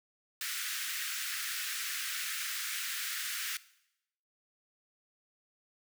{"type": "high-pass noise", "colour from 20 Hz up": "pink", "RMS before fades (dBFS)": -37, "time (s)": [0.41, 3.57], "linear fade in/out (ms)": 2, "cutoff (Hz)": 1400, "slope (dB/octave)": 48, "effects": ["noise-tail reverb RT60 0.8 s tail -18 dB re dry"]}